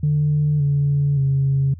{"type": "tone with pitch steps", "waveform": "sine", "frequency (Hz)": [148.8, 142.57, 136.61], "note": ["D3", "C#3", "C#3"], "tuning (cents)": [23, 49, -25], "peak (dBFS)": -14, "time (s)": [0.03, 1.74], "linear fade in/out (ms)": 5, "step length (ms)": 570, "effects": ["tanh soft clip ceiling -11 dBFS", "added 85 Hz sine -35 dBFS peak until 1.79 s"]}